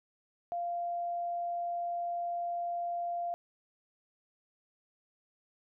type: tone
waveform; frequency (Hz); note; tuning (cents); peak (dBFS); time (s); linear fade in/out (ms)
sine; 694; F5; -11; -32; 0.52-3.34; 0
effects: none